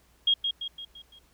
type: tone with echo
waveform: sine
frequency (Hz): 3262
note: G#7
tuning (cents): -32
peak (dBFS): -19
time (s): 0.27-0.34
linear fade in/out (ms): 5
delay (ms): 170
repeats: 5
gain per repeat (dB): -6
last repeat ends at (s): 1.19
effects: added 60 Hz sine -64 dBFS peak until 1.33 s + pink hiss -64 dBFS RMS until 1.33 s